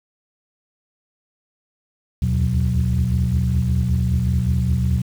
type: tone cluster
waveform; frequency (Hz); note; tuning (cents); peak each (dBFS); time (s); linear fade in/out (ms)
sine; 68.6 / 77.4 / 82.6 / 122.7 / 183.6; C#2 / D#2 / E2 / B2 / F#3; -17 / -9 / +4 / -11 / -13; -26 / -20 / -26 / -19 / -23; 2.22-5.02; 5
effects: tanh soft clip ceiling -9 dBFS + 7-bit